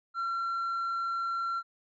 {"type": "tone with tanh clipping", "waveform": "sine", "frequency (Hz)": 1363, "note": "F6", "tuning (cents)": -43, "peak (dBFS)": -30, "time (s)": [0.14, 1.63], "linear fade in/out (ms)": 50, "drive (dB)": 2, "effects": []}